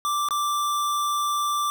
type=tone with dropouts; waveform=square; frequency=1174.7 Hz; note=D6; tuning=in tune; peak=-23 dBFS; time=0.05-1.7 s; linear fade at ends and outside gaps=0 ms; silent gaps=0.287-0.308 s; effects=none